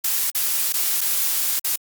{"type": "noise with dropouts", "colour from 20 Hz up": "blue", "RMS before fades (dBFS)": -21, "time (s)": [0.04, 1.76], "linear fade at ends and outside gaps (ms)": 5, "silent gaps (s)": [[0.304, 0.348], [0.725, 0.738], [1.009, 1.013], [1.595, 1.644]], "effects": ["Opus 48 kbps"]}